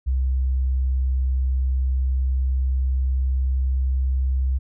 sine tone with pitch glide, 64.9 to 65.35 Hz, C2 to C2, -13 to -1 cents, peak -18 dBFS, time 0.06-4.59 s, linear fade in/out 20 ms, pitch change +12 cents, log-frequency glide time 1.6-4.33 s, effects none

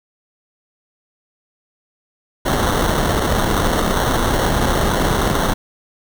pink noise with sample-and-hold, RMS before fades -17 dBFS, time 2.45-5.54 s, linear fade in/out 10 ms, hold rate 2450 Hz, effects none

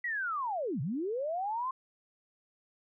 sine linear two-way sweep, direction down then up, 1975.5 to 117 to 1072 Hz, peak -31 dBFS, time 0.04-1.71 s, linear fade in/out 5 ms, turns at 0.81 s, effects none

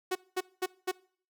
sawtooth tone bursts, 370 Hz, F#4, in tune, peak -24 dBFS, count 4, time 0.11-0.916 s, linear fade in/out 10 ms, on 44 ms, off 210 ms, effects noise-tail reverb RT60 0.5 s tail -23 dB re dry

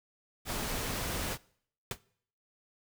pink noise, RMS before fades -35 dBFS, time 0.45-1.38 s, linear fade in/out 50 ms
pink noise with exponential decay, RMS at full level -31 dBFS, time 1.91-1.99 s, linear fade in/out 2 ms, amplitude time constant 16 ms
effects noise-tail reverb RT60 0.6 s tail -22 dB re dry

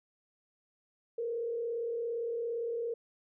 sine tone with frequency modulation, 466.2 Hz, A#4, in tune, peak -32 dBFS, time 1.18-2.94 s, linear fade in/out 5 ms, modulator 37.5 Hz, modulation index 0.51, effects none

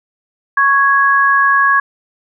sine tone pair together, 1108.7 / 1661.2 Hz, C#6 / G#6, 0 / 0 cents, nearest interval perfect fifth, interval 700 cents, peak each -11 dBFS, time 0.57-1.8 s, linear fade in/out 5 ms, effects none

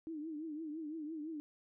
sine tone with vibrato, 311.1 Hz, D#4, in tune, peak -40 dBFS, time 0.07-1.4 s, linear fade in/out 0 ms, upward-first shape triangle, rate 5.9 Hz, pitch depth 120 cents each way, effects none

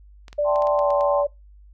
clicks, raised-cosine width 0.2 ms, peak -24 dBFS, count 8, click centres 0.282 / 0.329 / 0.559 / 0.622 / 0.671 / 0.791 / 0.905 / 1.009 s
sine tone with pitch glide, 587.3 to 575.5 Hz, D5 to D5, 0 to -35 cents, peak -18 dBFS, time 0.38-1.27 s, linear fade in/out 10 ms, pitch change -35 cents, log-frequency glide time 0.73-0.9 s
sine chord, A minor seventh, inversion second, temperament equal, 659.3 / 784 / 880 / 1046.5 Hz, E5 / G5 / A5 / C6, 0 / 0 / 0 / 0 cents, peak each -30 / -26 / -28 / -26 dBFS, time 0.44-1.25 s, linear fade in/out 50 ms
effects noise-tail reverb RT60 0.2 s tail -22 dB re dry + added 50 Hz sine -45 dBFS peak until 1.73 s

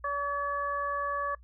harmonic tone, 570 Hz, C#5, 48 cents sharp, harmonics 1 / 2 / 3, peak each -36 / -30 / -36 dBFS, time 0.04-1.35 s, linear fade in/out 5 ms, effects noise-tail reverb RT60 0.1 s tail -24 dB re dry + added 60 Hz sine -51 dBFS peak until 1.43 s

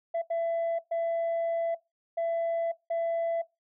sine tone bursts at uneven times, 669 Hz, E5, 25 cents sharp, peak -24 dBFS, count 5, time 0.14-0.22 / 0.3-0.79 / 0.91-1.75 / 2.17-2.72 / 2.9-3.42 s, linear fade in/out 10 ms, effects noise-tail reverb RT60 0.2 s tail -20 dB re dry + tanh soft clip ceiling -25 dBFS

